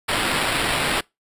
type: noise with sample-and-hold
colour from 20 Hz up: violet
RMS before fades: -22 dBFS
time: 0.08-1.01 s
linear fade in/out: 10 ms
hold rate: 6300 Hz
effects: noise-tail reverb RT60 0.2 s tail -24 dB re dry + resampled to 32000 Hz